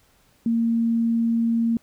sine tone, 230.3 Hz, A#3, 21 cents flat, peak -18 dBFS, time 0.46-1.77 s, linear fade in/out 2 ms, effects pink hiss -60 dBFS RMS until 1.82 s

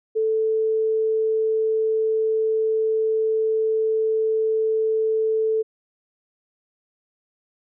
sine tone, 440 Hz, A4, in tune, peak -18 dBFS, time 0.15-5.63 s, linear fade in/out 20 ms, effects none

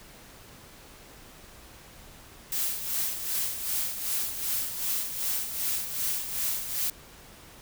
blue noise with tremolo, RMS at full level -28 dBFS, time 2.52-6.9 s, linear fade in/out 2 ms, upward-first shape sine, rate 2.6 Hz, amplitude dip 60%, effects pink hiss -50 dBFS RMS until 7.61 s

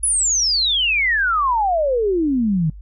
sine exponential sweep, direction down, 10548 to 150 Hz, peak -15 dBFS, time 0.03-2.7 s, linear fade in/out 5 ms, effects noise-tail reverb RT60 0.1 s tail -25 dB re dry + added 50 Hz sine -34 dBFS peak until 2.81 s

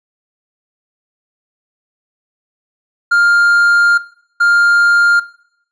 triangle tone bursts at uneven times, 1403 Hz, F6, 8 cents sharp, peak -6 dBFS, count 2, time 3.11-3.98 / 4.4-5.2 s, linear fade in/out 10 ms, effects noise-tail reverb RT60 0.7 s tail -19 dB re dry + resampled to 22050 Hz

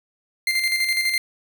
30% pulse tone with tremolo, 2092 Hz, C7, 1 cent flat, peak -15 dBFS, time 0.47-1.18 s, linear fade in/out 2 ms, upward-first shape square, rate 12 Hz, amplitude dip 45%, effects none

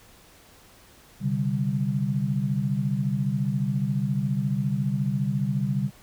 sine chord, C suspended second, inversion none, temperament equal with one note detuned, 130.81 / 145.23 / 196 Hz, C3 / D3 / G3, 0 / -19 / 0 cents, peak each -27 dBFS, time 1.2-5.91 s, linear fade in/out 50 ms, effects pink hiss -53 dBFS RMS until 6.02 s

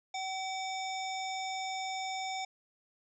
harmonic tone with a mistuned harmonic, 762 Hz, G5, 49 cents flat, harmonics 1 / 3 / 5 / 7 / 9 / 10, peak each -36 / -42 / -44 / -46 / -48 / -60 dBFS, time 0.14-2.45 s, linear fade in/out 5 ms, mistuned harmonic 5, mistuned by -84 cents, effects none

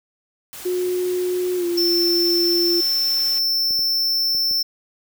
white noise, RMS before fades -36 dBFS, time 0.53-3.39 s, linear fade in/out 0 ms
sine tone with pitch glide, 362 to 346.5 Hz, F#4 to F4, -38 to -14 cents, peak -19 dBFS, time 0.65-2.81 s, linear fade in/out 10 ms, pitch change -76 cents, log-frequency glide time 1.57-1.65 s
square tone, 5360 Hz, E8, 28 cents sharp, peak -18 dBFS, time 1.77-4.63 s, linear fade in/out 10 ms
clicks, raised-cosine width 2 ms, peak -27 dBFS, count 4, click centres 3.708 / 3.792 / 4.349 / 4.512 s
effects none

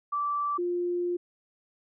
sine tone pair in turn, 1164 / 352 Hz, D6 / F4, -16 / +14 cents, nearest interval octave + major sixth, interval 2070 cents, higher first, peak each -26 dBFS, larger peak neither, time 0.12-0.58 / 0.58-1.17 s, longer second, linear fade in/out 10 ms, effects none

